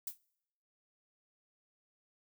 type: noise with exponential decay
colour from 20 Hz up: violet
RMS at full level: -34 dBFS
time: 0.07-0.18 s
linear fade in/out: 5 ms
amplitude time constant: 23 ms
effects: noise-tail reverb RT60 0.8 s tail -25 dB re dry